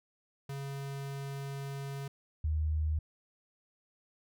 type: tone pair in turn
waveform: square / sine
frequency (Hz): 138.59 / 77.38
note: C#3 / D#2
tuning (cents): 0 / -9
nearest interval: minor seventh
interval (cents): 1009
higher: first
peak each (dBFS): -38 / -28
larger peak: second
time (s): 0.49-2.08 / 2.44-2.99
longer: first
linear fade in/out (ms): 5
effects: none